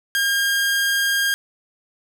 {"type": "tone", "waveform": "sawtooth", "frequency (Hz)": 1614, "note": "G#6", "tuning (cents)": -50, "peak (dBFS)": -14, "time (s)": [0.15, 1.34], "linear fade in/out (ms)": 0, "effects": []}